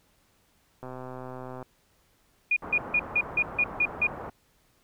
click train, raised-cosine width 1 ms, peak -26 dBFS, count 103, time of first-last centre 0.83-1.627 s, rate 128 Hz
sine tone bursts, 2443 Hz, D#7, 32 cents flat, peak -20 dBFS, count 8, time 2.51-4.07 s, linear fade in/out 5 ms, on 55 ms, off 160 ms
white low-pass noise, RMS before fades -39 dBFS, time 2.62-4.3 s, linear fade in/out 5 ms, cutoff 1200 Hz, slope 24 dB/octave
effects pink hiss -66 dBFS RMS until 4.83 s

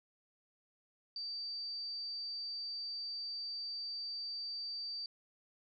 sine tone, 4640 Hz, D8, 22 cents flat, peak -39 dBFS, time 1.16-5.06 s, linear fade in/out 2 ms, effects none

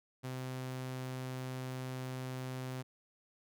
sawtooth tone, 129 Hz, C3, 24 cents flat, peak -35 dBFS, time 0.23-2.83 s, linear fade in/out 20 ms, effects none

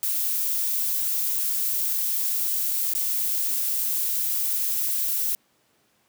violet noise with dropouts, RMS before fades -25 dBFS, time 0.03-5.35 s, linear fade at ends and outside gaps 0 ms, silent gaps 2.936-2.95 s, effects pink hiss -65 dBFS RMS until 6.08 s + high-pass 150 Hz 12 dB/octave

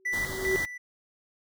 sine tone with exponential growth, 380 Hz, F#4, 46 cents sharp, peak -22 dBFS, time 0-0.56 s, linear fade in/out 0 ms, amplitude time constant 120 ms
triangle tone with tremolo, 1975.5 Hz, B6, in tune, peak -25 dBFS, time 0.05-0.78 s, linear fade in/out 10 ms, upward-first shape square, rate 2.5 Hz, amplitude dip 70%
pink band-stop noise, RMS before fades -37 dBFS, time 0.12-0.66 s, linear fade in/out 20 ms, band 2000 to 3100 Hz, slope 96 dB/octave
effects none

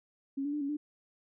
sine tone with pitch steps, 274.3 / 288.4 / 297 / 279.5 / 296.9 Hz, C#4 / D4 / D4 / C#4 / D4, -18 / -31 / +20 / +14 / +19 cents, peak -31 dBFS, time 0.37-0.77 s, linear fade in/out 10 ms, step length 80 ms, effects none

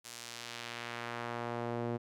sawtooth tone with band-pass filter sweep, 118.5 Hz, A#2, 29 cents sharp, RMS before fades -40 dBFS, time 0.04-1.98 s, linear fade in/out 20 ms, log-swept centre 8100 to 390 Hz, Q 0.84, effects none

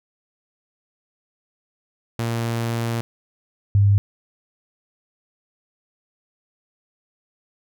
sawtooth / sine tone pair in turn, 116.1 / 100.57 Hz, A#2 / G2, -7 / +45 cents, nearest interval major second, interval 248 cents, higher first, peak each -18 / -12 dBFS, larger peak second, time 2.19-3.01 / 3.75-3.98 s, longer first, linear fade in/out 0 ms, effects none

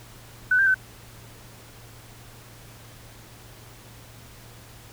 sine tone with pitch steps, 1499 / 1582 / 1523 Hz, F#6 / G6 / F#6, +22 / +15 / +50 cents, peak -16 dBFS, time 0.51-0.744 s, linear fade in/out 5 ms, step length 78 ms, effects added 115 Hz sine -48 dBFS peak until 4.92 s + pink hiss -48 dBFS RMS until 4.92 s

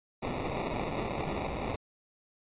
white noise with sample-and-hold, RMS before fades -34 dBFS, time 0.22-1.76 s, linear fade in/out 10 ms, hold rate 1575 Hz, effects resampled to 8000 Hz

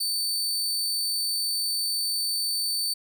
sawtooth tone, 4546 Hz, C#8, 43 cents sharp, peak -22 dBFS, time 0-2.94 s, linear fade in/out 10 ms, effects none

